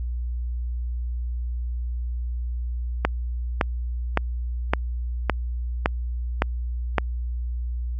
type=click train; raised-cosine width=0.5 ms; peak=-3 dBFS; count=8; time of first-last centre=3.05-6.983 s; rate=1.78 Hz; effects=added 60 Hz sine -25 dBFS peak until 7.99 s